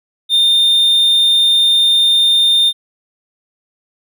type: tone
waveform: triangle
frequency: 3625 Hz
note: A#7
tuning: 49 cents flat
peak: -7 dBFS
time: 0.29-2.73 s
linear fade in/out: 50 ms
effects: none